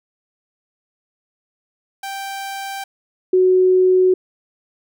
sawtooth / sine tone pair in turn, 784 / 370 Hz, G5 / F#4, 0 / 0 cents, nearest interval octave + minor second, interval 1300 cents, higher first, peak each -22 / -10 dBFS, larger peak second, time 2.03-2.84 / 3.33-4.14 s, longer neither, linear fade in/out 5 ms, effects none

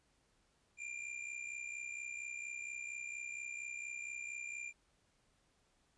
square tone with amplitude modulation, 2390 Hz, D7, 30 cents sharp, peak -40 dBFS, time 0.77-4.73 s, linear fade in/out 50 ms, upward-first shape sine, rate 64.3 Hz, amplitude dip 70%, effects pink hiss -75 dBFS RMS until 5.97 s + resampled to 22050 Hz

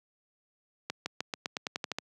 accelerating click train, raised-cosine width 0.2 ms, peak -15 dBFS, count 11, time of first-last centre 0.9-1.985 s, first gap 160 ms, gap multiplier 0.91, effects high-pass 150 Hz 12 dB/octave

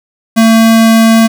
square tone, 225.3 Hz, A3, 41 cents sharp, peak -4 dBFS, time 0.36-1.28 s, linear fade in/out 20 ms, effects none

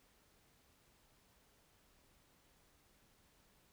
silence, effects pink hiss -71 dBFS RMS until 3.72 s

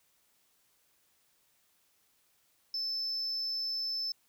sine tone, 5270 Hz, E8, 1 cent flat, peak -30 dBFS, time 2.74-4.12 s, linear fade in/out 2 ms, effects tanh soft clip ceiling -30 dBFS + white hiss -71 dBFS RMS until 4.28 s

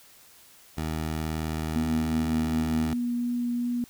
15% pulse tone, 78.8 Hz, D#2, 23 cents sharp, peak -22 dBFS, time 0.77-2.94 s, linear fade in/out 10 ms
sine tone with vibrato, 241.3 Hz, B3, 40 cents flat, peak -25 dBFS, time 1.76-3.84 s, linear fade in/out 0 ms, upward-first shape triangle, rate 2.7 Hz, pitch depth 9 cents each way
effects white hiss -54 dBFS RMS until 3.89 s

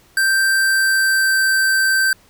square tone with pitch glide, 1568 to 1556.3 Hz, G6 to G6, 0 to -13 cents, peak -14 dBFS, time 0.17-2.13 s, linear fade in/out 2 ms, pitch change -13 cents, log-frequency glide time 0.53-1.42 s, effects pink hiss -52 dBFS RMS until 2.29 s

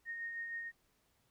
sine tone with tremolo, 1853 Hz, A#6, 11 cents flat, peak -38 dBFS, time 0.05-0.72 s, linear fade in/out 50 ms, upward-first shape sine, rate 6.4 Hz, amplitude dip 35%, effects pink hiss -75 dBFS RMS until 1.3 s

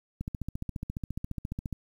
click train, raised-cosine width 5 ms, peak -21 dBFS, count 23, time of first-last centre 0.21-1.727 s, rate 14.5 Hz, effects 9-bit

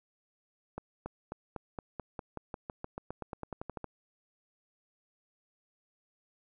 accelerating click train, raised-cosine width 1 ms, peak -24 dBFS, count 21, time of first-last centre 0.78-3.843 s, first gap 280 ms, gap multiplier 0.93, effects none

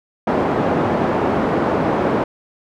pink band-pass noise, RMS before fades -18 dBFS, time 0.27-2.24 s, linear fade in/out 5 ms, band 200 to 920 Hz, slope 12 dB/octave, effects none

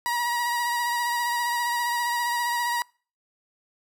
30% pulse tone with vibrato, 957 Hz, A#5, 45 cents sharp, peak -21 dBFS, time 0.06-2.82 s, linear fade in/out 0 ms, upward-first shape sine, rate 15 Hz, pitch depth 25 cents each way, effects noise-tail reverb RT60 0.4 s tail -26 dB re dry

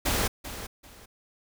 pink noise with echo, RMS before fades -26 dBFS, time 0.05-0.28 s, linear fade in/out 10 ms, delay 390 ms, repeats 2, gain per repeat -12 dB, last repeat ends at 1.06 s, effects none

